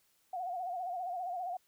sine tone with vibrato, 722 Hz, F#5, 43 cents flat, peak -35 dBFS, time 0.33-1.57 s, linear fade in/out 5 ms, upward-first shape sine, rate 15 Hz, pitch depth 82 cents each way, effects white hiss -72 dBFS RMS until 1.67 s

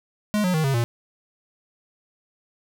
square tone with pitch steps, 210 / 181.76 / 157.32 / 136.17 / 117.86 Hz, G#3 / F#3 / D#3 / C#3 / A#2, +19 / -31 / +19 / -31 / +19 cents, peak -20 dBFS, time 0.34-0.84 s, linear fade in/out 0 ms, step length 100 ms, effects none

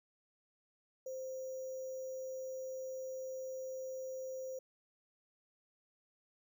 sine tone with sample-and-hold, 522 Hz, C5, 4 cents flat, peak -40 dBFS, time 1.06-4.59 s, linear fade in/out 5 ms, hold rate 6300 Hz, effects none

